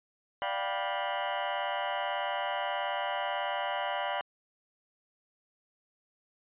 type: chord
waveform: sawtooth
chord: G dominant seventh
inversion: second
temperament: just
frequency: 588 / 705.6 / 784 / 980 Hz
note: D5 / F5 / G5 / B5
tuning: +2 / +18 / 0 / -14 cents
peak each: -32 dBFS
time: 0.42-4.21 s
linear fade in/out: 0 ms
effects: resampled to 8000 Hz